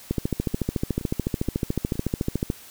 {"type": "two click trains", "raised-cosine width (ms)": 3, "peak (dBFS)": [-10, -22], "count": [34, 4], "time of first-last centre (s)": [[0.11, 2.501], [0.54, 1.955]], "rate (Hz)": [13.8, 2.12], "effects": ["white hiss -46 dBFS RMS until 2.7 s"]}